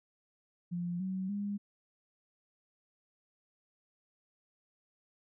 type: tone with pitch steps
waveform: sine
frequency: 174.7 / 188.32 / 203 Hz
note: F3 / F#3 / G#3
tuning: +1 / +31 / -39 cents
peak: -33 dBFS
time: 0.71-1.58 s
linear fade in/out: 20 ms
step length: 290 ms
effects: none